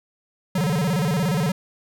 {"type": "tone with vibrato", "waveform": "square", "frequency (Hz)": 164.81, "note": "E3", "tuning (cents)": 0, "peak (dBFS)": -20, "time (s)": [0.55, 1.52], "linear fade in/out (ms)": 5, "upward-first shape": "square", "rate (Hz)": 17, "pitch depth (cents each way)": 220, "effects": []}